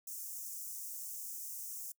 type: high-pass noise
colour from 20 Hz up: white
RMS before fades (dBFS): -44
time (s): 0.07-1.92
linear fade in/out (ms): 5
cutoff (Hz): 5900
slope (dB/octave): 48
effects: noise-tail reverb RT60 0.1 s tail -25 dB re dry